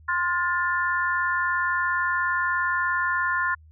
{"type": "chord", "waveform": "sine", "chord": "F major", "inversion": "second", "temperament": "equal with one note detuned", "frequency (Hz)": [1046.5, 1423, 1760], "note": ["C6", "F6", "A6"], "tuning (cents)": [0, 32, 0], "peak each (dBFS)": -26, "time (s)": [0.08, 3.55], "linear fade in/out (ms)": 10, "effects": ["added 78 Hz sine -48 dBFS peak until 3.71 s"]}